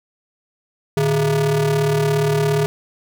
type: ring-modulated tone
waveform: square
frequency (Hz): 132.2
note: C3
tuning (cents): +18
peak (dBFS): -13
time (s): 0.97-2.66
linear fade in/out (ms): 0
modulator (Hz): 283
effects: none